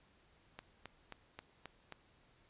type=click train; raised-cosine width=0.3 ms; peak=-30 dBFS; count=6; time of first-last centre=0.59-1.923 s; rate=3.75 Hz; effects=pink hiss -69 dBFS RMS until 2.49 s + resampled to 8000 Hz